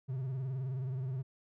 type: tone with vibrato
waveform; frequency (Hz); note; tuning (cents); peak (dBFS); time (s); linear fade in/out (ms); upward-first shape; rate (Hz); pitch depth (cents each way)
triangle; 130.81; C3; 0; -32; 0.08-1.23; 20; sine; 19; 92
effects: none